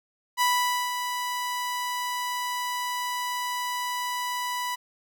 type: tone with ADSR envelope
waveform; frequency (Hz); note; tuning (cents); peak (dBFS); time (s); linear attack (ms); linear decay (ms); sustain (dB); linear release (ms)
sawtooth; 987; B5; -1; -16; 0.37-4.76; 42; 490; -8; 18
effects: none